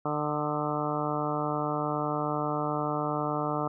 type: harmonic tone with a mistuned harmonic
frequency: 149.6 Hz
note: D3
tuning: 32 cents sharp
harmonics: 1 / 2 / 3 / 4 / 5 / 6 / 7 / 8 / 9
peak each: -35 / -34 / -36 / -35 / -35 / -38 / -38 / -36 / -38 dBFS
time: 0.05-3.68 s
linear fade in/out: 5 ms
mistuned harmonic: 9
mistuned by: -56 cents
effects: none